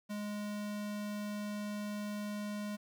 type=tone; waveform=square; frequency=207.7 Hz; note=G#3; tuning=in tune; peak=-38 dBFS; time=0.09-2.77 s; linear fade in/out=20 ms; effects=11-bit